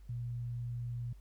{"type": "tone", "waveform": "sine", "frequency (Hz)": 120, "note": "B2", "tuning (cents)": -49, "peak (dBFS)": -36, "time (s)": [0.09, 1.13], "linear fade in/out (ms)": 5, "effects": ["added 50 Hz sine -51 dBFS peak until 1.2 s", "pink hiss -72 dBFS RMS until 1.2 s"]}